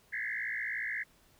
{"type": "tone with frequency modulation", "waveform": "sine", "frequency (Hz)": 1880, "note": "A#6", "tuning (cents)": 14, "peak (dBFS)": -33, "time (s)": [0.12, 1.04], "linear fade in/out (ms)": 20, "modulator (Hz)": 56.9, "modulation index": 4.4, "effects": ["pink hiss -65 dBFS RMS until 1.39 s"]}